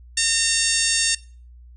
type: harmonic tone with a mistuned harmonic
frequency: 912 Hz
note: A#5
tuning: 38 cents flat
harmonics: 2 / 3 / 4 / 5 / 6 / 7 / 8 / 9 / 10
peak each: -27 / -27 / -27 / -27 / -27 / -27 / -27 / -27 / -27 dBFS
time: 0.17-1.15 s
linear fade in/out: 5 ms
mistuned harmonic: 7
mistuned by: +21 cents
effects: noise-tail reverb RT60 0.4 s tail -20 dB re dry + added 60 Hz sine -42 dBFS peak until 1.76 s